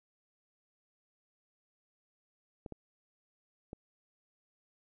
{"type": "clicks", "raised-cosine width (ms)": 2, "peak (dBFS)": -29, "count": 3, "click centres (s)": [2.662, 2.723, 3.731], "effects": []}